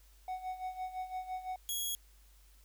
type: tone with tremolo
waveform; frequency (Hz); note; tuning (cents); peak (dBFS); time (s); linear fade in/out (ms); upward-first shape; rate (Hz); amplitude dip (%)
triangle; 743; F#5; +7; -33; 0.28-1.56; 2; sine; 5.9; 75
type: tone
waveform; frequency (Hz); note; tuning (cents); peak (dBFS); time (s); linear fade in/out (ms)
10% pulse; 3322; G#7; 0; -26; 1.69-1.95; 0
effects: added 50 Hz sine -59 dBFS peak until 2.64 s + white hiss -67 dBFS RMS until 2.64 s